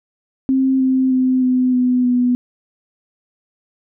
sine tone with pitch steps, 264.6 / 261 / 257.4 / 253.8 / 250.3 / 246.9 Hz, C4 / C4 / C4 / B3 / B3 / B3, +20 / -4 / -28 / +47 / +23 / 0 cents, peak -12 dBFS, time 0.49-2.35 s, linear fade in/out 0 ms, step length 310 ms, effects none

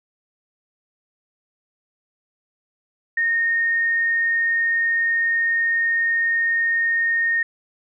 sine tone, 1844 Hz, A#6, 19 cents flat, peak -17 dBFS, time 3.17-7.43 s, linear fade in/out 5 ms, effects none

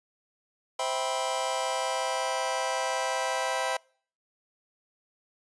sawtooth chord, C major seventh, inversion none, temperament just, 523.3 / 654.1 / 784.9 / 981.1 Hz, C5 / E5 / G5 / B5, 0 / -14 / +2 / -12 cents, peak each -29 dBFS, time 0.79-3.77 s, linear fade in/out 5 ms, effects noise-tail reverb RT60 0.5 s tail -26 dB re dry + resampled to 22050 Hz

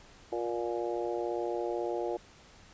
harmonic tone with a mistuned harmonic, 118 Hz, A#2, 22 cents sharp, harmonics 3 / 4 / 5 / 6 / 7, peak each -34 / -36 / -38 / -40 / -41 dBFS, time 0.32-2.17 s, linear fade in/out 5 ms, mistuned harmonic 7, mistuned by +20 cents, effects pink hiss -56 dBFS RMS until 2.73 s + resampled to 16000 Hz

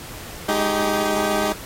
15% pulse tone cluster, 207.9 / 311.8 / 388.1 Hz, G#3 / D#4 / G4, +2 / +4 / -17 cents, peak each -18 dBFS, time 0.48-1.53 s, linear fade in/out 10 ms, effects pink hiss -37 dBFS RMS until 1.65 s + AAC 48 kbps

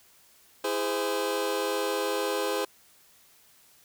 sawtooth chord, E augmented, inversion none, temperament just, 329.6 / 412 / 515 Hz, E4 / G#4 / B#4, 0 / -14 / -28 cents, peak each -31 / -26 / -26 dBFS, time 0.64-2.65 s, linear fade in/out 5 ms, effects white hiss -59 dBFS RMS until 3.84 s

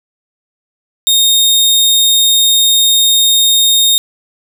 sawtooth tone, 3700 Hz, A#7, 14 cents flat, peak -4 dBFS, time 1.07-3.98 s, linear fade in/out 0 ms, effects none

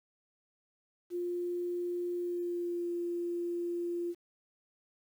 sine tone with pitch glide, 351.8 to 346.4 Hz, F4 to F4, +13 to -14 cents, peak -32 dBFS, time 1.1-4.15 s, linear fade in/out 50 ms, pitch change -27 cents, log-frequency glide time 2.15-2.92 s, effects 10-bit

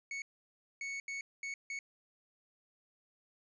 45% pulse tone bursts at uneven times, 2217 Hz, C#7, in tune, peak -38 dBFS, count 5, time 0.11-0.22 / 0.81-1 / 1.08-1.21 / 1.43-1.54 / 1.7-1.79 s, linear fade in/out 2 ms, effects resampled to 16000 Hz

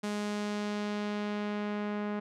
sawtooth tone with low-pass filter sweep, 207.7 Hz, G#3, in tune, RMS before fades -34 dBFS, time 0.03-2.2 s, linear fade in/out 10 ms, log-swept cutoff 8900 to 1800 Hz, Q 0.82, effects none

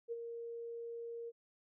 sine tone with ADSR envelope, 466.2 Hz, A#4, in tune, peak -36 dBFS, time 0.08-1.32 s, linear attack 38 ms, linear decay 31 ms, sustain -6 dB, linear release 37 ms, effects none

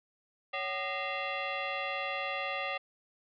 sine tone with frequency modulation, 758 Hz, F#5, 42 cents sharp, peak -32 dBFS, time 0.53-2.78 s, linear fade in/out 10 ms, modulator 658 Hz, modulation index 3.8, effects none

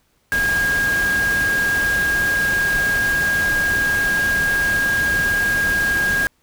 sine tone in noise, 1628 Hz, G#6, 35 cents flat, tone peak -16 dBFS, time 0.32-6.27 s, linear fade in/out 0 ms, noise pink, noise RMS -27 dBFS, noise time 0.32-6.27 s, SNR +8 dB, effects pink hiss -63 dBFS RMS until 6.42 s

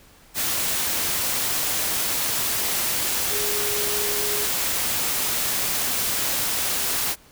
sine tone in noise, 415.3 Hz, G#4, in tune, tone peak -30 dBFS, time 3.29-4.47 s, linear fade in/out 50 ms, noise white, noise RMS -24 dBFS, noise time 0.34-7.16 s, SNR -9 dB, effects pink hiss -52 dBFS RMS until 7.31 s

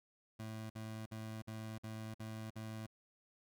25% pulse tone bursts, 110 Hz, A2, in tune, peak -40 dBFS, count 7, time 0.39-2.866 s, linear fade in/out 10 ms, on 310 ms, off 51 ms, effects none

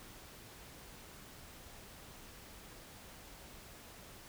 silence, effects pink hiss -54 dBFS RMS until 4.28 s

